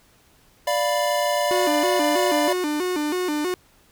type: chord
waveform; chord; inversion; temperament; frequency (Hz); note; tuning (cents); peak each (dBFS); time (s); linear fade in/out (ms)
square; B diminished; first; equal; 587.3 / 698.5 / 987.8; D5 / F5 / B5; 0 / 0 / 0; -23 / -26 / -27; 0.67-2.53; 5
type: tone with vibrato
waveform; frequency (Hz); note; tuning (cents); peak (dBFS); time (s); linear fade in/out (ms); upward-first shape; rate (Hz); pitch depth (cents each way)
45% pulse; 329.6; E4; 0; -22; 1.51-3.54; 0; square; 3.1; 170
effects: pink hiss -57 dBFS RMS until 3.91 s